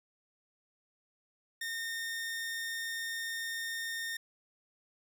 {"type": "tone", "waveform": "sawtooth", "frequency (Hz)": 1829, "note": "A#6", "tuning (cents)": -33, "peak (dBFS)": -32, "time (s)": [1.61, 4.17], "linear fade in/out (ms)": 5, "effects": []}